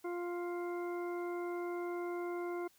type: harmonic tone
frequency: 350 Hz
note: F4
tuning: 4 cents sharp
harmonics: 1 / 2 / 3 / 4 / 6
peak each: -37 / -46 / -48 / -51 / -53 dBFS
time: 0.04-2.68 s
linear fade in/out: 10 ms
effects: white hiss -68 dBFS RMS until 2.78 s